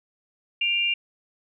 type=tone pair together; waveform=sine; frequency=2385 / 2794 Hz; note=D7 / F7; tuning=+26 / 0 cents; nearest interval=minor third; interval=274 cents; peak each=-26 / -22 dBFS; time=0.61-0.94 s; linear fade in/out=5 ms; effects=none